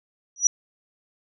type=tone with exponential growth; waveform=sine; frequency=5840 Hz; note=F#8; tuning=24 cents flat; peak=-9 dBFS; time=0.36-0.47 s; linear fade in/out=1 ms; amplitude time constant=22 ms; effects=none